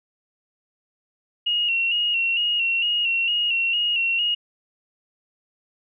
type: tone with vibrato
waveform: sine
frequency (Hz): 2800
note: F7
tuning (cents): +4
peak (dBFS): -19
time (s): 1.46-4.35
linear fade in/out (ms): 10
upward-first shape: square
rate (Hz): 2.2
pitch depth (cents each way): 44
effects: none